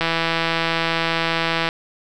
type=click train; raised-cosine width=0.3 ms; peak=-4 dBFS; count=278; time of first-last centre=0.01-1.689 s; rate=165 Hz; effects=none